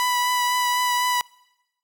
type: tone with vibrato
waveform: sawtooth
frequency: 987.8 Hz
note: B5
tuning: in tune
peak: -16 dBFS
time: 0-1.21 s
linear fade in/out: 0 ms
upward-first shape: triangle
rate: 4 Hz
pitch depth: 16 cents each way
effects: noise-tail reverb RT60 1.0 s tail -25 dB re dry